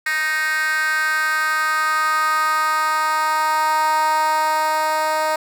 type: tone with high-pass filter sweep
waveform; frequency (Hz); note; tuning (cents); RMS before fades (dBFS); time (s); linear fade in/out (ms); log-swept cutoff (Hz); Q
10% pulse; 311.1; D#4; 0; -19; 0.06-5.36; 5; 1800 to 730; 4.1
effects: none